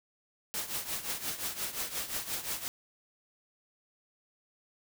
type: noise with tremolo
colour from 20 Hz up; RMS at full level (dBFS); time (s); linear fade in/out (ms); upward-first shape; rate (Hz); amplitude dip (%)
white; -33; 0.54-2.68; 0; triangle; 5.7; 80
effects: none